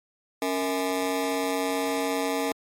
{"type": "ring-modulated tone", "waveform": "25% pulse", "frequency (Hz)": 370, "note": "F#4", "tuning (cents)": 0, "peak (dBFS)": -18, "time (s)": [0.42, 2.52], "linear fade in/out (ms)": 0, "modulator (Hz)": 92.9, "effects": ["MP3 64 kbps"]}